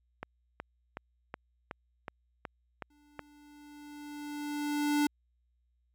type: click train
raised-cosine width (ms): 0.5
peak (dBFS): -23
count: 9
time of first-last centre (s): 0.23-3.193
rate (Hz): 2.7
type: tone with exponential growth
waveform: square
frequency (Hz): 293.7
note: D4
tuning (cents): 0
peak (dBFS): -25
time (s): 2.9-5.07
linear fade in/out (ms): 5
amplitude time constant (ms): 470
effects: added 60 Hz sine -70 dBFS peak until 5.94 s